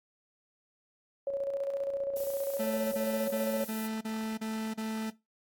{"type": "tone with tremolo", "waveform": "sine", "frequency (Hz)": 554.4, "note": "C#5", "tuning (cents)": 0, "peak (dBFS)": -28, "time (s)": [1.27, 3.64], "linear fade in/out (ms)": 2, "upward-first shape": "square", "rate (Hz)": 15, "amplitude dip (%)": 45}
{"type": "noise", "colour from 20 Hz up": "violet", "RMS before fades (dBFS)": -42, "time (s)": [2.16, 3.87], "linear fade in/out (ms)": 2}
{"type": "tone bursts", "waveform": "40% pulse", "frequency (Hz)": 220, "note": "A3", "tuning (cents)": 0, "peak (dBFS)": -32, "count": 7, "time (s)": [2.59, 5.104], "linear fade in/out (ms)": 10, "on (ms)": 330, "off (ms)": 34}
{"effects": ["noise-tail reverb RT60 0.2 s tail -17 dB re dry", "AAC 64 kbps"]}